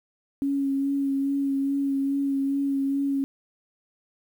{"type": "tone with vibrato", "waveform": "sine", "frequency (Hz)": 276.2, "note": "C#4", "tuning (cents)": -6, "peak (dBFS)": -22, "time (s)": [0.42, 3.24], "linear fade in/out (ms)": 0, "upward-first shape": "sine", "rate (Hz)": 2.4, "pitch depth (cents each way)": 19, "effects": ["9-bit"]}